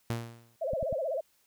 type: tone with exponential decay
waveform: sawtooth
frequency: 116.6 Hz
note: A#2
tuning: 1 cent sharp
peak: -24 dBFS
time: 0.1-0.56 s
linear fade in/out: 0 ms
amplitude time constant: 100 ms
type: tone with vibrato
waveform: sine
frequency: 587 Hz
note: D5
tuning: 1 cent flat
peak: -29 dBFS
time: 0.61-1.21 s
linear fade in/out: 10 ms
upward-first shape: sine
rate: 16 Hz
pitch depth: 230 cents each way
type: clicks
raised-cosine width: 5 ms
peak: -25 dBFS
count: 3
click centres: 0.734 / 0.828 / 0.927 s
effects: white hiss -69 dBFS RMS until 1.46 s